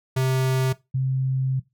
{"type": "tone pair in turn", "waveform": ["square", "sine"], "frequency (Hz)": [130.81, 131.8], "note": ["C3", "C3"], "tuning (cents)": [0, 13], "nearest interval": "unison", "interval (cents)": 13, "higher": "second", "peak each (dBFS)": -20, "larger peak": "neither", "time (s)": [[0.16, 0.73], [0.94, 1.6]], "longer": "second", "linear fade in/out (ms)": 10, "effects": ["noise-tail reverb RT60 0.2 s tail -18 dB re dry"]}